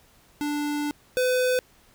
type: tone pair in turn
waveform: square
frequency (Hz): 293.7 / 504.6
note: D4 / B4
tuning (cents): 0 / +37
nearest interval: major sixth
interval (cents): 937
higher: second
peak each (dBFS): -26 / -21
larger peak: second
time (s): 0.41-0.91 / 1.17-1.59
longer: first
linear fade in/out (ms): 0
effects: pink hiss -58 dBFS RMS until 1.94 s